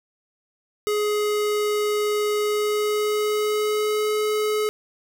square tone with pitch glide, 419.1 to 425.7 Hz, G#4 to G#4, +16 to +43 cents, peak -21 dBFS, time 0.87-4.69 s, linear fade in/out 0 ms, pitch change +27 cents, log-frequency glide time 2.38-4.13 s, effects none

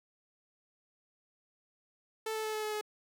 sawtooth tone with pitch steps, 440 / 436.7 / 433.4 / 430.2 / 427 / 423.8 Hz, A4 / A4 / A4 / A4 / G#4 / G#4, 0 / -13 / -26 / -39 / +48 / +35 cents, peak -30 dBFS, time 2.26-2.812 s, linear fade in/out 5 ms, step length 92 ms, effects none

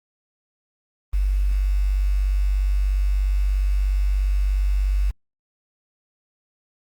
sine tone with quantisation, 48.46 Hz, G1, 19 cents flat, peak -17 dBFS, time 1.13-5.11 s, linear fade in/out 10 ms, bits 7, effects Opus 24 kbps

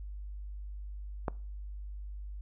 click, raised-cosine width 1 ms, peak -17 dBFS, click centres 1.282 s, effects noise-tail reverb RT60 0.4 s tail -23 dB re dry + added 50 Hz sine -39 dBFS peak until 2.41 s

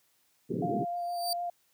white band-pass noise, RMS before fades -32 dBFS, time 0.49-0.85 s, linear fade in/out 20 ms, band 120 to 420 Hz, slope 48 dB/octave
sine tone with vibrato, 698.5 Hz, F5, in tune, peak -31 dBFS, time 0.62-1.5 s, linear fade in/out 5 ms, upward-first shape sine, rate 6.5 Hz, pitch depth 12 cents each way
sawtooth tone with exponential growth, 4642 Hz, D8, 21 cents flat, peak -25 dBFS, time 0.96-1.33 s, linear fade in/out 2 ms, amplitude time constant 80 ms
effects white hiss -70 dBFS RMS until 1.73 s + high-pass 60 Hz 12 dB/octave

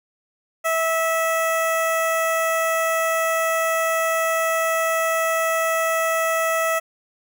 15% pulse tone with notch filter, 652 Hz, E5, 19 cents flat, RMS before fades -21 dBFS, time 0.64-6.8 s, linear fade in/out 20 ms, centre 4300 Hz, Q 0.79, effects none

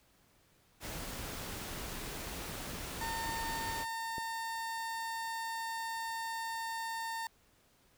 pink noise, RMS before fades -42 dBFS, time 0.8-3.86 s, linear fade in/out 50 ms
30% pulse tone, 909 Hz, A#5, 44 cents flat, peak -34 dBFS, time 3.01-7.27 s, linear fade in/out 2 ms
clicks, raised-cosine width 2 ms, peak -30 dBFS, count 2, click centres 3.293 / 4.182 s
effects pink hiss -68 dBFS RMS until 7.97 s

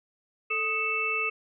harmonic tone with a mistuned harmonic, 440.9 Hz, A4, 4 cents sharp, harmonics 1 / 3 / 5 / 6, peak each -36 / -33 / -34 / -27 dBFS, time 0.5-1.3 s, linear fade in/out 10 ms, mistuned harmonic 3, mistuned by -93 cents, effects none

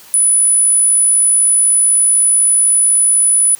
sine tone, 9956 Hz, D#9, in tune, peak -8 dBFS, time 0.14-3.55 s, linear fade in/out 0 ms, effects white hiss -40 dBFS RMS until 3.59 s + high-pass 80 Hz 12 dB/octave

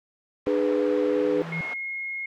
pink band-pass noise, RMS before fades -40 dBFS, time 0.46-1.74 s, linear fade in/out 5 ms, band 420 to 2100 Hz, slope 12 dB/octave
sine chord, G# diminished, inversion second, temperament just, 299 / 415.3 / 498.4 Hz, D4 / G#4 / B4, +31 / 0 / +16 cents, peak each -26 / -25 / -24 dBFS, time 0.47-1.42 s, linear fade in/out 0 ms
triangle tone with exponential growth, 164.81 Hz, E3, in tune, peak -25 dBFS, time 0.92-1.61 s, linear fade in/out 2 ms, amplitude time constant 150 ms
sine tone, 2155 Hz, C#7, 49 cents flat, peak -29 dBFS, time 1.52-2.26 s, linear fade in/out 5 ms
effects none

